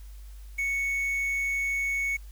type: tone with quantisation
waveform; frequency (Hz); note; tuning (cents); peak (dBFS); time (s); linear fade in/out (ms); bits
triangle; 2217; C#7; 0; -24; 0.58-2.17; 10; 8
effects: added 50 Hz sine -41 dBFS peak until 2.31 s + white hiss -59 dBFS RMS until 2.31 s